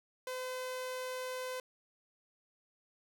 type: tone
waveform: sawtooth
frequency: 510 Hz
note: C5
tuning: 44 cents flat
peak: -34 dBFS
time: 0.27-1.6 s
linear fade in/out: 2 ms
effects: none